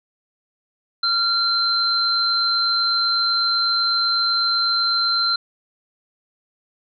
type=tone pair together; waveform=sine; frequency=1378 / 4106 Hz; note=F6 / C8; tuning=-24 / -33 cents; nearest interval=octave + perfect fifth; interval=1891 cents; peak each=-22 / -18 dBFS; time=1.03-5.36 s; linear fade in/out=5 ms; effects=none